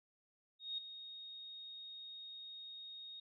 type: tone with ADSR envelope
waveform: sine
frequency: 3729 Hz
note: A#7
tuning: in tune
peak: -37 dBFS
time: 0.59-3.2 s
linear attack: 190 ms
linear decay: 6 ms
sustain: -11 dB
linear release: 5 ms
effects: none